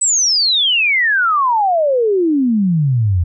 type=exponential sweep; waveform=sine; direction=down; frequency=8120 to 82.41 Hz; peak=-11 dBFS; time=0.01-3.24 s; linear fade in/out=10 ms; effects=none